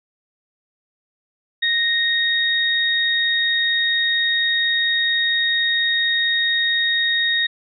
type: tone pair together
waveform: sine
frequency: 1864.7 / 3729 Hz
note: A#6 / A#7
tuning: 0 / 0 cents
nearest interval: octave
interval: 1200 cents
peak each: -19 dBFS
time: 1.62-7.47 s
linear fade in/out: 10 ms
effects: none

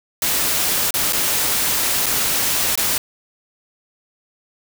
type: noise with dropouts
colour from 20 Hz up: white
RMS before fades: -19 dBFS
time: 0.22-2.98 s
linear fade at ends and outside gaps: 2 ms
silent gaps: 0.907-0.94 / 1.125-1.131 / 2.06-2.064 / 2.755-2.775 s
effects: none

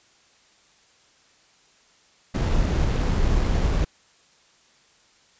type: noise with sample-and-hold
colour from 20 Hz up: brown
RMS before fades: -21 dBFS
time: 2.34-3.85 s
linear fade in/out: 10 ms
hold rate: 6300 Hz
effects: white hiss -58 dBFS RMS until 5.39 s + resampled to 16000 Hz

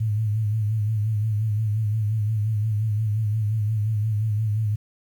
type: tone with vibrato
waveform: sine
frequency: 107.5 Hz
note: A2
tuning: 40 cents flat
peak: -20 dBFS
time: 0-4.76 s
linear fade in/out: 10 ms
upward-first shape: sine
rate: 5.7 Hz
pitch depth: 64 cents each way
effects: 9-bit

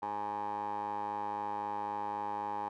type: tone with band-pass filter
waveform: 15% pulse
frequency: 103.83 Hz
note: G#2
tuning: in tune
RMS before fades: -37 dBFS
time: 0.02-2.69 s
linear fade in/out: 10 ms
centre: 840 Hz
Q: 9
effects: none

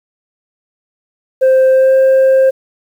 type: tone with pitch glide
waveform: sine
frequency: 523.3 to 529.4 Hz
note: C5 to C5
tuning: 0 to +20 cents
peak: -3 dBFS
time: 1.41-2.51 s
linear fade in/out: 20 ms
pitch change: +20 cents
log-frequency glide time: 1.71-1.95 s
effects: tanh soft clip ceiling -5 dBFS + 7-bit

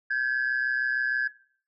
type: tone pair together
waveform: sine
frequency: 1568 / 1694.4 Hz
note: G6 / G#6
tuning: 0 / +34 cents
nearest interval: minor second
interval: 134 cents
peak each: -26 dBFS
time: 0.1-1.28 s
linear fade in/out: 10 ms
effects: noise-tail reverb RT60 0.5 s tail -19 dB re dry + tanh soft clip ceiling -19 dBFS

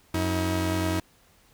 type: tone pair together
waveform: sawtooth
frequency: 90.41 / 319.5 Hz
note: F#2 / D#4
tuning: -40 / +46 cents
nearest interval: octave + minor seventh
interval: 2186 cents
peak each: -23 dBFS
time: 0.14-1 s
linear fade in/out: 5 ms
effects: pink hiss -60 dBFS RMS until 1.53 s

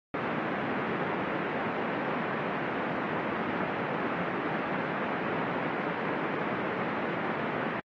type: band-pass noise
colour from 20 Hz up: pink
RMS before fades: -32 dBFS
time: 0.14-7.8 s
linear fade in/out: 2 ms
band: 170 to 2100 Hz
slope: 24 dB/octave
effects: AAC 32 kbps

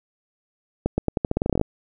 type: accelerating click train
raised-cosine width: 2 ms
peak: -7 dBFS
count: 15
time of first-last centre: 0.86-1.613 s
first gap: 120 ms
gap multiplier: 0.86
effects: none

